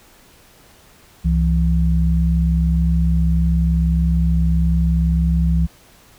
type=tone pair together; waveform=sine; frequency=66.3 / 167.07 Hz; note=C2 / E3; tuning=+23 / +24 cents; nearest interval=octave + major third; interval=1601 cents; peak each=-15 / -17 dBFS; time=1.24-5.67 s; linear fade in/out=20 ms; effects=pink hiss -49 dBFS RMS until 6.18 s